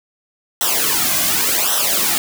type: noise with flanger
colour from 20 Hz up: white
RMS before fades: -17 dBFS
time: 0.61-2.18 s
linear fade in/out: 0 ms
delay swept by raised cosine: 0.43 to 2.23 ms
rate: 0.89 Hz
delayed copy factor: -0.8
effects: none